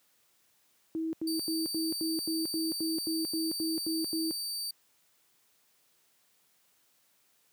sine tone bursts, 322.7 Hz, E4, 37 cents flat, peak -30 dBFS, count 13, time 0.95-4.31 s, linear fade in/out 0 ms, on 180 ms, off 85 ms
sawtooth tone, 4619 Hz, D8, 30 cents flat, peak -31 dBFS, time 1.27-4.71 s, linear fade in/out 5 ms
effects white hiss -69 dBFS RMS until 7.52 s + high-pass 100 Hz 12 dB/octave

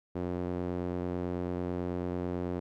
sawtooth tone with band-pass filter, 89.1 Hz, F2, 35 cents sharp, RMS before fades -34 dBFS, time 0.15-2.6 s, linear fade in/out 10 ms, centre 360 Hz, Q 1.1, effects none

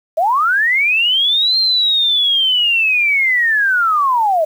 sine linear two-way sweep, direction up then down, 605 to 4200 to 605 Hz, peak -11 dBFS, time 0.17-4.45 s, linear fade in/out 10 ms, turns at 1.58 s, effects 7-bit

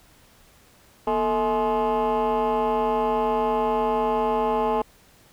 sine tone with frequency modulation, 645 Hz, E5, 38 cents flat, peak -17 dBFS, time 1.07-4.82 s, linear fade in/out 5 ms, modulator 202 Hz, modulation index 1.8, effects tanh soft clip ceiling -19 dBFS + pink hiss -55 dBFS RMS until 5.32 s

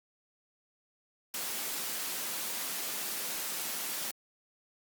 white high-pass noise, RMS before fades -36 dBFS, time 1.34-4.11 s, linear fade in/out 2 ms, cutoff 170 Hz, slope 24 dB/octave, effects Opus 48 kbps

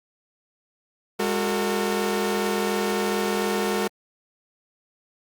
sawtooth tone cluster, 204.6 / 366.4 / 453.4 Hz, G#3 / F#4 / A#4, -26 / -17 / -48 cents, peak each -23 dBFS, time 1.19-3.88 s, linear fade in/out 10 ms, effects Opus 48 kbps

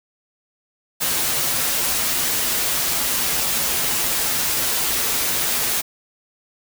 white noise with comb filter, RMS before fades -21 dBFS, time 1-5.82 s, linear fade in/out 20 ms, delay 10 ms, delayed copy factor -0.55, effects none

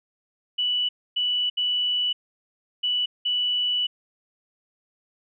sine tone bursts at uneven times, 2960 Hz, F#7, in tune, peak -21 dBFS, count 5, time 0.58-0.89 / 1.16-1.5 / 1.57-2.13 / 2.83-3.06 / 3.25-3.87 s, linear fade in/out 10 ms, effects none

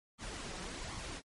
pink noise with flanger, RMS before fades -43 dBFS, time 0.18-1.22 s, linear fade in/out 50 ms, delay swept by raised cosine 0.9 to 5.5 ms, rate 1.3 Hz, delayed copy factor +0.5, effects low-pass 9000 Hz 12 dB/octave + MP3 48 kbps

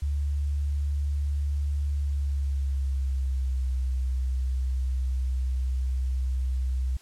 sine tone with pitch glide, 71.8 to 64.34 Hz, D2 to C2, -39 to -28 cents, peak -24 dBFS, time 0.02-6.97 s, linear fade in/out 5 ms, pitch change -189 cents, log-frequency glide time 1.9-3.67 s, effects white hiss -55 dBFS RMS until 7.01 s + low-pass 9000 Hz 12 dB/octave

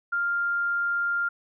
sine tone, 1398 Hz, F6, 1 cent sharp, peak -23 dBFS, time 0.12-1.29 s, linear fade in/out 10 ms, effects none

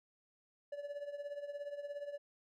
triangle tone with tremolo, 576 Hz, D5, 34 cents flat, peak -36 dBFS, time 0.72-2.18 s, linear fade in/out 5 ms, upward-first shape triangle, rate 17 Hz, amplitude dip 80%, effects none

